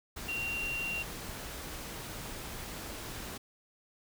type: tone in noise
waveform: sine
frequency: 2758 Hz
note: F7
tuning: 22 cents flat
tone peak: -33 dBFS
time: 0.28-1.03 s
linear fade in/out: 10 ms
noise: pink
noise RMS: -42 dBFS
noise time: 0.16-3.38 s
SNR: +6 dB
effects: none